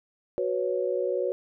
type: chord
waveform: sine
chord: F# suspended fourth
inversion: none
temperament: equal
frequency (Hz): 370 / 493.9 / 554.4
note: F#4 / B4 / C#5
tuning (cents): 0 / 0 / 0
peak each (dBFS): -29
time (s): 0.38-1.32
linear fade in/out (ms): 0
effects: none